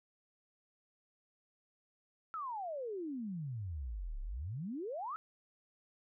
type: exponential two-way sweep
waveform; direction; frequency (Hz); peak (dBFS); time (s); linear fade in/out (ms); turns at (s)
sine; down then up; 1347 to 32.12 to 1347; -38; 2.34-5.16; 0; 4.2
effects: none